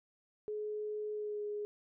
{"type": "tone with pitch glide", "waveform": "sine", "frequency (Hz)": [423.3, 416.3], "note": ["G#4", "G#4"], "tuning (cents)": [33, 4], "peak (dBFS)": -36, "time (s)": [0.48, 1.65], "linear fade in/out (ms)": 0, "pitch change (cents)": -29, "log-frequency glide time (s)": [1.13, 1.42], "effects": []}